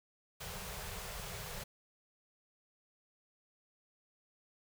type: band-stop noise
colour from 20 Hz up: pink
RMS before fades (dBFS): -44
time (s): 0.4-1.64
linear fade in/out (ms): 10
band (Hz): 200 to 390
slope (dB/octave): 96
effects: none